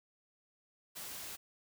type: noise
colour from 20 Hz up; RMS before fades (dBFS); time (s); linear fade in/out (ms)
white; -45; 0.95-1.37; 20
effects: none